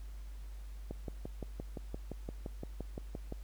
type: click train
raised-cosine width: 2 ms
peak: -27 dBFS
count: 15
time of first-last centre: 0.91-3.324 s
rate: 5.8 Hz
effects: added 50 Hz sine -43 dBFS peak until 3.43 s + pink hiss -63 dBFS RMS until 3.43 s